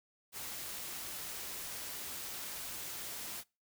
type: noise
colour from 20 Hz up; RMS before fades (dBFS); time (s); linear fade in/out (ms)
white; -43; 0.32-3.44; 50
effects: noise-tail reverb RT60 0.3 s tail -25 dB re dry